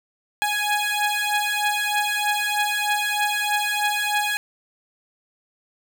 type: beating tone pair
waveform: 15% pulse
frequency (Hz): 830.6 / 833.8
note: G#5 / G#5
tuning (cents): 0 / +7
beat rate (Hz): 3.2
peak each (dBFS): -18 / -17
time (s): 0.42-4.37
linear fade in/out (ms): 0
effects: none